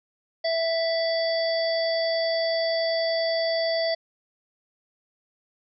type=harmonic tone with a mistuned harmonic; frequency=659.3 Hz; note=E5; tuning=in tune; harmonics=1 / 3 / 5 / 7 / 8; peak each=-23 / -33 / -38 / -30 / -42 dBFS; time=0.44-3.95 s; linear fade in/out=10 ms; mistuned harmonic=5; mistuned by=+52 cents; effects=none